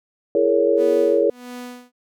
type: chord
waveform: sine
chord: A# half-diminished seventh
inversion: second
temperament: just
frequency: 335.6 / 419.5 / 466.2 / 559.4 Hz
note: E4 / G#4 / A#4 / C#5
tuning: +31 / +17 / 0 / +16 cents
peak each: -22 / -19 / -19 / -19 dBFS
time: 0.35-1.3 s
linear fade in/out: 2 ms
type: tone with tremolo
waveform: sawtooth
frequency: 246.7 Hz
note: B3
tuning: 2 cents flat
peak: -27 dBFS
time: 0.76-1.92 s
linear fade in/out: 50 ms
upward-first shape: sine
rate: 1.5 Hz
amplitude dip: 95%
effects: none